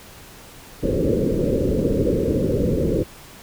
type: low-pass noise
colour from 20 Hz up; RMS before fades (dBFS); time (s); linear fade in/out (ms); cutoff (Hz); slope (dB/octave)
white; -20; 0.82-3.04; 20; 550; 96
effects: pink hiss -43 dBFS RMS until 3.42 s